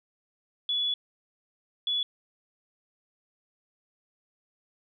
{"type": "tone pair in turn", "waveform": "sine", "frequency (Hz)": [3414, 3414], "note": ["G#7", "G#7"], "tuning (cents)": [47, 47], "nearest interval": "unison", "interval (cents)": 0, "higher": "neither", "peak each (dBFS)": -25, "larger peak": "neither", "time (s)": [[0.69, 0.94], [1.87, 2.03]], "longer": "first", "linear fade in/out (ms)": 2, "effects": []}